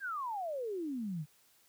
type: exponential sweep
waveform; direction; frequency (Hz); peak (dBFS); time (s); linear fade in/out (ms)
sine; down; 1661.2 to 141.6; -35; 0-1.26; 50
effects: white hiss -67 dBFS RMS until 1.68 s + high-pass 60 Hz 12 dB/octave